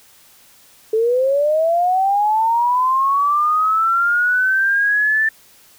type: linear sweep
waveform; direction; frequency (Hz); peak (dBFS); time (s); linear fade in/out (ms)
sine; up; 431.1 to 1777; -13; 0.93-5.29; 5
effects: white hiss -49 dBFS RMS until 5.78 s